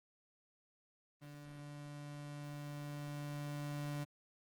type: tone with level ramp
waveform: 35% pulse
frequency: 145.9 Hz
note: D3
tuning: 11 cents flat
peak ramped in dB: -48 to -37 dBFS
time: 1.21-4.05 s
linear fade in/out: 20 ms
effects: Opus 24 kbps